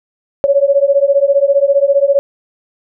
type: beating tone pair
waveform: sine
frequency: 552 / 567 Hz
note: C#5 / C#5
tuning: -7 / +39 cents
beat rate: 15 Hz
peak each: -11 dBFS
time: 0.44-2.19 s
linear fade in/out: 0 ms
effects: none